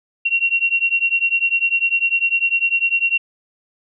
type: beating tone pair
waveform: sine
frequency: 2737 / 2747 Hz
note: F7 / F7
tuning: -36 / -29 cents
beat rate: 10 Hz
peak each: -18 dBFS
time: 0.25-3.18 s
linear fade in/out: 10 ms
effects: none